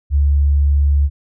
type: tone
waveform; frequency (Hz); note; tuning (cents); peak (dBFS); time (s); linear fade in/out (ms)
sine; 71.4; D2; -48; -10; 0.1-1.1; 50
effects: none